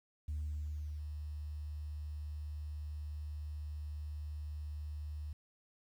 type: tone with ADSR envelope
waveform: sine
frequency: 75.3 Hz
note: D2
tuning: 44 cents sharp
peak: -34 dBFS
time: 0.28-5.33 s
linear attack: 7 ms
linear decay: 710 ms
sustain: -5 dB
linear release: 4 ms
effects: tanh soft clip ceiling -33 dBFS + 11-bit